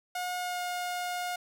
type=tone with pitch glide; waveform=sawtooth; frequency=721 to 715.6 Hz; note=F#5 to F5; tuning=-45 to +42 cents; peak=-28 dBFS; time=0.15-1.36 s; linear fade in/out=5 ms; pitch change=-13 cents; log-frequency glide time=0.39-0.59 s; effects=none